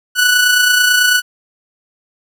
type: tone with amplitude modulation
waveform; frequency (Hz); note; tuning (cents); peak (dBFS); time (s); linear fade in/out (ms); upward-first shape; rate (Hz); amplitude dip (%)
sawtooth; 1480; F#6; 0; -4; 0.15-1.22; 50; sine; 29.1; 40
effects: none